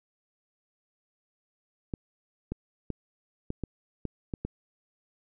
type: clicks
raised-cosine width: 3 ms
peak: -19 dBFS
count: 8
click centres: 1.938 / 2.52 / 2.903 / 3.504 / 3.637 / 4.053 / 4.338 / 4.45 s
effects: none